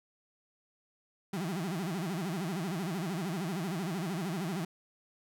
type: tone with vibrato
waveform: 35% pulse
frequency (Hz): 177.7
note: F3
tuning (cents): +30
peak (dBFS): -31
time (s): 1.33-4.65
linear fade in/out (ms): 5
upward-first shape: sine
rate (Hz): 13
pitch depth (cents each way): 230
effects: none